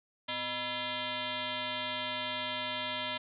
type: tone with frequency modulation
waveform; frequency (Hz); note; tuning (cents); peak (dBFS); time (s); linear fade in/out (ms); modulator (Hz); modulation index
sine; 2063; C7; -25; -33; 0.28-3.18; 10; 362; 4.5
effects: none